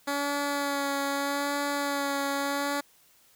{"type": "tone with vibrato", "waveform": "10% pulse", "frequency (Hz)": 282.5, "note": "C#4", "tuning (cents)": 33, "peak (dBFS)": -19, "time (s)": [0.07, 2.81], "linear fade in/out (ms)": 10, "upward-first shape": "sine", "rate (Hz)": 0.8, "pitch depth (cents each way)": 20, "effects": ["white hiss -61 dBFS RMS until 3.35 s"]}